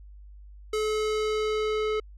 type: tone with low-pass filter sweep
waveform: square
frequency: 430 Hz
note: A4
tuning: 40 cents flat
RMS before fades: -27 dBFS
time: 0.73-2 s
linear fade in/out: 5 ms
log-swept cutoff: 8700 to 3000 Hz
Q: 0.88
effects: added 50 Hz sine -44 dBFS peak until 2.17 s